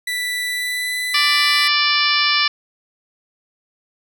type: tone with pitch glide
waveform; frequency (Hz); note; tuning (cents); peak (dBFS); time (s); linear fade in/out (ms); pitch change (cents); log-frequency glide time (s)
30% pulse; 1975.5 to 1996.1; B6 to B6; 0 to +18; -18; 0.07-1.68; 5; +18; 0.47-0.96
type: harmonic tone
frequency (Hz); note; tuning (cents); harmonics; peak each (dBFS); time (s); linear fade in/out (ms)
587.3; D5; 0; 2 / 3 / 4 / 5 / 6 / 7 / 8 / 9; -22 / -23 / -20 / -23 / -24 / -24 / -24 / -22; 1.14-2.48; 5
effects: none